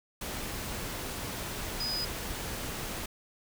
sine tone in noise, 4978 Hz, D#8, in tune, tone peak -31 dBFS, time 1.8-2.05 s, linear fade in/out 5 ms, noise pink, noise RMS -37 dBFS, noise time 0.21-3.06 s, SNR +3 dB, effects none

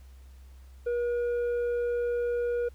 sine tone with tanh clipping, 480 Hz, B4, 49 cents flat, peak -27 dBFS, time 0.86-2.69 s, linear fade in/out 10 ms, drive 5 dB, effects added 65 Hz sine -47 dBFS peak until 2.74 s + pink hiss -64 dBFS RMS until 2.74 s

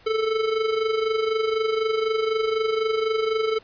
square tone with amplitude modulation, 440 Hz, A4, in tune, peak -19 dBFS, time 0.06-3.59 s, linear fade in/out 10 ms, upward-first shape sine, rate 24 Hz, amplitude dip 60%, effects pink hiss -53 dBFS RMS until 3.63 s + resampled to 11025 Hz

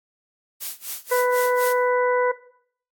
blue noise with tremolo, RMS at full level -29 dBFS, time 0.6-1.74 s, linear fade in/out 20 ms, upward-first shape sine, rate 4 Hz, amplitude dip 95%
harmonic tone, 495.9 Hz, B4, 7 cents sharp, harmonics 1 / 2 / 3 / 4, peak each -18 / -24 / -28 / -30 dBFS, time 1.11-2.32 s, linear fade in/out 10 ms
effects noise-tail reverb RT60 0.6 s tail -17 dB re dry + AAC 64 kbps

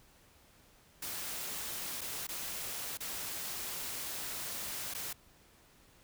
white noise with dropouts, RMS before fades -40 dBFS, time 1.02-5.13 s, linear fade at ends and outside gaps 5 ms, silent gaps 2.01-2.014 / 2.27-2.288 / 2.973-3.004 / 4.939-4.947 s, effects pink hiss -63 dBFS RMS until 6.03 s

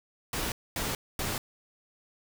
pink noise bursts, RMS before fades -32 dBFS, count 3, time 0.33-1.38 s, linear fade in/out 2 ms, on 190 ms, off 240 ms, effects none

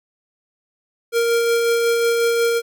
square tone with tremolo, 466.2 Hz, A#4, in tune, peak -15 dBFS, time 1.12-2.62 s, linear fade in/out 50 ms, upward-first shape sine, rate 5.5 Hz, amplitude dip 25%, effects none

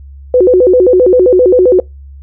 sine tone with vibrato, 428.7 Hz, A4, 45 cents flat, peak -3 dBFS, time 0.34-1.8 s, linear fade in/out 2 ms, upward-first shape square, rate 7.6 Hz, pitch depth 270 cents each way, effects noise-tail reverb RT60 0.2 s tail -25 dB re dry + added 69 Hz sine -29 dBFS peak until 2.22 s

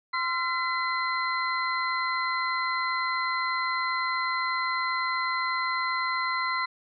sine tone cluster, 1037 / 1365 / 2022 / 4116 Hz, C6 / F6 / B6 / C8, -16 / -40 / +40 / -29 cents, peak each -29 / -32 / -30 / -36 dBFS, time 0.13-6.66 s, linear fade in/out 10 ms, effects none

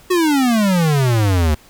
square exponential sweep, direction down, 373.7 to 73.42 Hz, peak -13 dBFS, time 0.1-1.55 s, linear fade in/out 10 ms, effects pink hiss -47 dBFS RMS until 1.69 s

